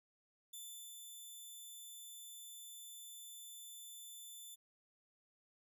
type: tone with ADSR envelope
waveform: 10% pulse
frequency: 3520 Hz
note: A7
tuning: in tune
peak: -40 dBFS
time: 0.53-4.56 s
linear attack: 7 ms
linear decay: 390 ms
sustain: -3 dB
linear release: 21 ms
effects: none